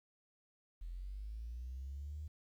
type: linear sweep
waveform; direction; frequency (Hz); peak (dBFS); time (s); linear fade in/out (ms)
triangle; up; 40.85 to 77.78; -38; 0.81-2.28; 10
effects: tanh soft clip ceiling -40 dBFS + 12-bit